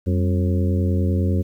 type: harmonic tone with a mistuned harmonic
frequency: 89.8 Hz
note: F2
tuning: 49 cents sharp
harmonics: 1 / 2 / 3 / 4 / 5 / 6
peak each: -18 / -24 / -28 / -30 / -32 / -34 dBFS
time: 0.06-1.43 s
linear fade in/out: 20 ms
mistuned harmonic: 2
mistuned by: +120 cents
effects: 9-bit